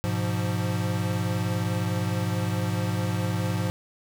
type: chord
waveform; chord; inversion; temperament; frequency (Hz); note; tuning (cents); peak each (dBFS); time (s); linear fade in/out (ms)
square; F diminished; first; equal; 103.83 / 123.47 / 174.61; Ab2 / Cb3 / F3; 0 / 0 / 0; -28 / -32 / -30; 0.04-3.7; 0
effects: none